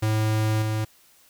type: tone with level steps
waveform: square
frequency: 108.7 Hz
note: A2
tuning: 21 cents flat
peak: -21 / -24 dBFS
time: 0.02-0.85 s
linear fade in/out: 10 ms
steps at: 0.62 s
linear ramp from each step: 2 ms
effects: white hiss -57 dBFS RMS until 1.29 s